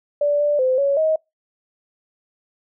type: tone with pitch steps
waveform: sine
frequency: 582 / 587 / 515 / 559 / 631 Hz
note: D5 / D5 / C5 / C#5 / D#5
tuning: -16 / -1 / -28 / +14 / +24 cents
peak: -15 dBFS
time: 0.21-1.16 s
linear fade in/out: 5 ms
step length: 190 ms
effects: noise-tail reverb RT60 0.2 s tail -26 dB re dry